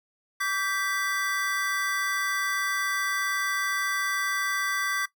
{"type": "chord", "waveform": "square", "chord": "G major", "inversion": "second", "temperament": "equal with one note detuned", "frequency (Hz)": [1153.8, 1568, 1975.5], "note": ["D6", "G6", "B6"], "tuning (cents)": [-31, 0, 0], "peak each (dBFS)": -31, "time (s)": [0.4, 5.06], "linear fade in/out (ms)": 10, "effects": ["noise-tail reverb RT60 0.1 s tail -17 dB re dry"]}